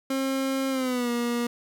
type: tone with pitch glide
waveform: 30% pulse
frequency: 267.9 to 238.7 Hz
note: C4 to A#3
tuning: +41 to +41 cents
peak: -22 dBFS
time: 0.1-1.47 s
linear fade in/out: 5 ms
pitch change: -200 cents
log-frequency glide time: 0.7-1.1 s
effects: none